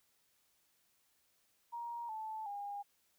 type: tone with pitch steps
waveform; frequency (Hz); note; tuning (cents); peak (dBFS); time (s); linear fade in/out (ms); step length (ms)
sine; 942 / 873.9 / 810.6; A#5 / A5 / G#5; +18 / -12 / -42; -40; 1.72-2.83; 20; 370
effects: white hiss -75 dBFS RMS until 3.18 s